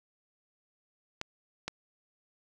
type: clicks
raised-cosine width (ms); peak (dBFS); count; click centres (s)
0.2; -17; 2; 1.214 / 1.68
effects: none